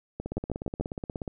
two click trains, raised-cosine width 2 ms, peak -16 / -20 dBFS, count 4 / 19, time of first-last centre 0.37-0.81 / 0.2-1.278 s, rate 6.82 / 16.7 Hz, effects none

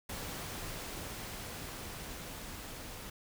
pink noise with level ramp, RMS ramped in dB -41 to -46 dBFS, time 0.09-3.1 s, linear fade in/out 5 ms, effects none

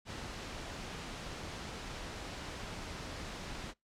pink noise, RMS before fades -43 dBFS, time 0.05-3.74 s, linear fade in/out 50 ms, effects noise-tail reverb RT60 0.2 s tail -26 dB re dry + low-pass 6000 Hz 12 dB/octave

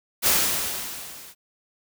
white noise with level ramp, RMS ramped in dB -17 to -45 dBFS, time 0.22-1.35 s, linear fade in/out 50 ms, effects none

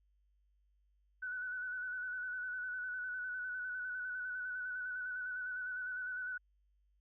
sine tone with vibrato, 1490 Hz, F#6, 12 cents sharp, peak -38 dBFS, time 1.22-6.38 s, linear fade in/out 10 ms, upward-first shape square, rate 9.9 Hz, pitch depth 27 cents each way, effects added 50 Hz sine -70 dBFS peak until 7 s

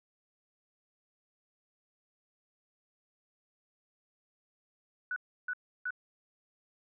sine tone bursts, 1480 Hz, F#6, in tune, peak -32 dBFS, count 3, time 5.11-5.906 s, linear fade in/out 2 ms, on 52 ms, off 320 ms, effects none

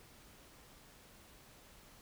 silence, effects pink hiss -60 dBFS RMS until 2.01 s

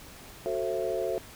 sine chord, F# half-diminished seventh, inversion none, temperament just, 370 / 444 / 532.8 / 666 Hz, F#4 / A4 / C5 / E5, 0 / +16 / +31 / +18 cents, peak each -33 dBFS, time 0.46-1.18 s, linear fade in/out 0 ms, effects pink hiss -48 dBFS RMS until 1.35 s

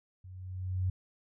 sine tone with level ramp, 92.5 Hz, F#2, in tune, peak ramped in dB -46 to -26 dBFS, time 0.24-0.9 s, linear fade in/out 5 ms, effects none

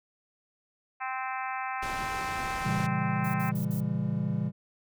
harmonic tone, 260.3 Hz, C4, 9 cents flat, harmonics 3 / 4 / 5 / 6 / 7 / 8 / 9 / 10, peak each -35 / -37 / -39 / -41 / -42 / -43 / -44 / -45 dBFS, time 1-3.52 s, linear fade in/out 20 ms
pink low-pass noise, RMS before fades -39 dBFS, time 1.82-2.87 s, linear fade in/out 10 ms, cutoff 8400 Hz, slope 12 dB/octave
triangle chord, A# diminished seventh, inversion none, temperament just, 116.54 / 139.85 / 167.82 / 201.4 Hz, A#2 / C#3 / E3 / G3, 0 / +16 / +31 / +47 cents, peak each -32 / -31 / -30 / -30 dBFS, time 2.63-4.52 s, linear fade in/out 50 ms
violet noise bursts, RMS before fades -44 dBFS, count 4, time 3.24-3.805 s, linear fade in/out 5 ms, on 100 ms, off 55 ms
effects none

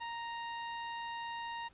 sawtooth tone, 932.3 Hz, A#5, in tune, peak -35 dBFS, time 0-1.69 s, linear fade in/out 20 ms, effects pink hiss -65 dBFS RMS until 1.73 s + resampled to 8000 Hz

